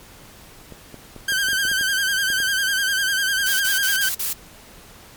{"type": "clicks", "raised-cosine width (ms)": 2, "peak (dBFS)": -24, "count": 11, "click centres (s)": [0.723, 0.943, 1.163, 1.321, 1.486, 1.531, 1.652, 1.715, 1.811, 2.302, 2.402]}
{"type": "tone with vibrato", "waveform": "sawtooth", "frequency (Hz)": 1568, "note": "G6", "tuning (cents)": 0, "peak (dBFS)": -15, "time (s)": [1.28, 4.09], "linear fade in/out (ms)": 5, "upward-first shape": "sine", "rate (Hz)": 10, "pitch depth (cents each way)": 65}
{"type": "noise bursts", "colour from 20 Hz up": "blue", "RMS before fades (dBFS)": -24, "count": 5, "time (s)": [3.46, 4.332], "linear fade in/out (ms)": 5, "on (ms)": 140, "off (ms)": 43}
{"effects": ["pink hiss -45 dBFS RMS until 5.16 s", "MP3 96 kbps"]}